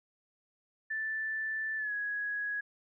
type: tone with pitch glide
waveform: sine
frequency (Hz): 1761 to 1667.9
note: A6 to G#6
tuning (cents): +1 to +7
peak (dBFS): -32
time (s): 0.9-2.61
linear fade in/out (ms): 10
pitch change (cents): -94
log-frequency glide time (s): 1.77-1.93
effects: none